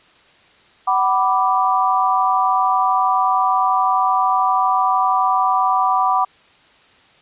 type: chord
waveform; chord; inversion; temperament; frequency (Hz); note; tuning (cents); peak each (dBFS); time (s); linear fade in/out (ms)
sine; B minor; second; equal with one note detuned; 755.1 / 987.8 / 1174.7; F#5 / B5 / D6; +35 / 0 / 0; -18; 0.87-6.25; 10
effects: white hiss -51 dBFS RMS until 7.21 s + resampled to 8000 Hz